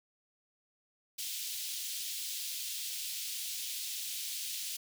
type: high-pass noise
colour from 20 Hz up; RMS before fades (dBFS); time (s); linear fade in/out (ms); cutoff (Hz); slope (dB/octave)
pink; -39; 1.18-4.77; 10; 3100; 24
effects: none